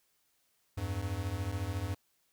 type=beating tone pair; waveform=square; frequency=86 / 100 Hz; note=F2 / G2; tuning=-26 / +35 cents; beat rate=14 Hz; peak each=-38 / -36 dBFS; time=0.77-1.95 s; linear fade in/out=10 ms; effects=white hiss -74 dBFS RMS until 2.32 s